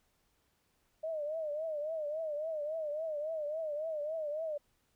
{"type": "tone with vibrato", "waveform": "sine", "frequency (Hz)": 617, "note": "D#5", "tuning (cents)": -15, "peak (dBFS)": -34, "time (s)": [1.03, 4.58], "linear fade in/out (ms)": 10, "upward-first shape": "triangle", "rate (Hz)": 3.6, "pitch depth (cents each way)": 120, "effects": ["pink hiss -75 dBFS RMS until 4.95 s"]}